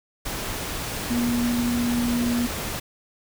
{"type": "tone in noise", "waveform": "sine", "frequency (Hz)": 240, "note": "B3", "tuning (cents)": -49, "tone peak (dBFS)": -21, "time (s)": [1.1, 2.47], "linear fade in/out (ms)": 10, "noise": "pink", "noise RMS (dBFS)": -30, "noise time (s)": [0.25, 2.8], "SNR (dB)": 6, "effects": []}